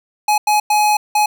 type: tone bursts at uneven times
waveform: square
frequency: 842 Hz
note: G#5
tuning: 24 cents sharp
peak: -12 dBFS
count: 4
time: 0.28-0.38 / 0.47-0.6 / 0.7-0.97 / 1.15-1.26 s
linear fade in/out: 5 ms
effects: none